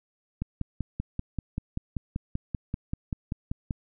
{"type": "click train", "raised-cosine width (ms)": 5, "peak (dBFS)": -17, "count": 18, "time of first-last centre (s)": [0.42, 3.708], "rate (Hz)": 5.17, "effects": []}